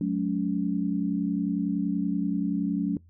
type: tone cluster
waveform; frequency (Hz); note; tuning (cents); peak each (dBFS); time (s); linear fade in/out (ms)
sine; 182.4 / 213.1 / 283.1; F#3 / G#3 / C#4; -24 / +45 / +37; -28 / -29 / -28; 0.01-2.97; 2
effects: noise-tail reverb RT60 0.2 s tail -25 dB re dry + added 85 Hz sine -52 dBFS peak until 3.09 s